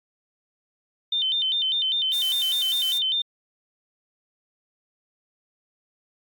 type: tone with vibrato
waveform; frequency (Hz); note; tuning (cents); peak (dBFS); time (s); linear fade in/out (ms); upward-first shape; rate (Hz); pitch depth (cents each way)
sine; 3328; G#7; +3; -21; 1.12-3.22; 5; square; 5; 140
type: noise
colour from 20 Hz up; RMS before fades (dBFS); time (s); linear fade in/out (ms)
blue; -34; 2.12-2.99; 20
effects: AAC 64 kbps